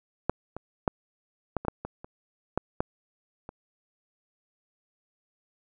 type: clicks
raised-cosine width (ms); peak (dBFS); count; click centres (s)
1; -9 / -22 / -9 / -13 / -22 / -9 / -20 / -27 / -11 / -11 / -25; 11; 0.296 / 0.566 / 0.878 / 1.567 / 1.65 / 1.683 / 1.85 / 2.045 / 2.576 / 2.805 / 3.491
effects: none